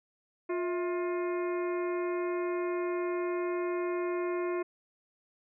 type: harmonic tone with a mistuned harmonic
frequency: 353.6 Hz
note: F4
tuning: 22 cents sharp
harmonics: 1 / 2 / 3 / 4 / 5 / 6 / 7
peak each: -30 / -40 / -40 / -48 / -49 / -47 / -50 dBFS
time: 0.49-4.63 s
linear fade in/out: 10 ms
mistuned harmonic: 2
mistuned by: -130 cents
effects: none